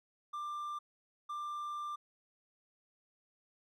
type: tone bursts at uneven times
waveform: triangle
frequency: 1187 Hz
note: D6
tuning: 18 cents sharp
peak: -36 dBFS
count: 2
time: 0.33-0.79 / 1.29-1.96 s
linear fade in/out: 10 ms
effects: none